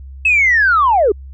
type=linear sweep; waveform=sine; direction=down; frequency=2637 to 370 Hz; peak=-8 dBFS; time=0.25-1.12 s; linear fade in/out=5 ms; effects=tanh soft clip ceiling -4 dBFS + added 67 Hz sine -30 dBFS peak until 1.33 s